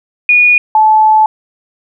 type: tone pair in turn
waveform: sine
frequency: 2452 / 866.9 Hz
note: D#7 / A5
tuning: -26 / -26 cents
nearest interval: octave + tritone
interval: 1800 cents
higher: first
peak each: -4 dBFS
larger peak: neither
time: 0.29-0.58 / 0.75-1.26 s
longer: second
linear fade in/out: 2 ms
effects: none